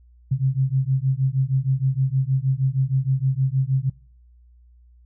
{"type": "beating tone pair", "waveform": "sine", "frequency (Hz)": [130, 136.4], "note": ["C3", "C#3"], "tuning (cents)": [-11, -28], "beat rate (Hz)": 6.4, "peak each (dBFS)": -21, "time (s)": [0.31, 3.9], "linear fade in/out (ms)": 10, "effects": ["noise-tail reverb RT60 0.6 s tail -26 dB re dry", "added 60 Hz sine -49 dBFS peak until 5.05 s"]}